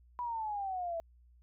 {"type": "exponential sweep", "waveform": "sine", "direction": "down", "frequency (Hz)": [987.8, 655], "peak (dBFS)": -34, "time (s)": [0.19, 1], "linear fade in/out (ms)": 0, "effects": ["added 60 Hz sine -59 dBFS peak until 1.42 s"]}